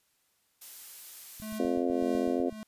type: noise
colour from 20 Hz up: blue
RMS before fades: -45 dBFS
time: 0.61-1.59 s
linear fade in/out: 10 ms
type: click train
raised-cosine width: 5 ms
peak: -36 dBFS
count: 10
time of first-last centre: 1.4-2.526 s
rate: 7.99 Hz
type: tone with tremolo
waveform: square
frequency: 216.2 Hz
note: A3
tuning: 30 cents flat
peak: -35 dBFS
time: 1.42-2.63 s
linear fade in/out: 0 ms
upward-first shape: triangle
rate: 1.7 Hz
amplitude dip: 90%
type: harmonic tone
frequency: 87.31 Hz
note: F2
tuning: in tune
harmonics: 3 / 4 / 5 / 6 / 7 / 8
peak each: -30 / -32 / -34 / -36 / -37 / -38 dBFS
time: 1.59-2.5 s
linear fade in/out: 10 ms
effects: white hiss -72 dBFS RMS until 2.67 s + resampled to 32000 Hz